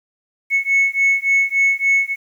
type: beating tone pair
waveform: sine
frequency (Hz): 2200 / 2203.5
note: C#7 / C#7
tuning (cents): -14 / -11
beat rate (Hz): 3.5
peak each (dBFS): -15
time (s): 0.5-2.16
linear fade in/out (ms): 50
effects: tanh soft clip ceiling -9 dBFS + 8-bit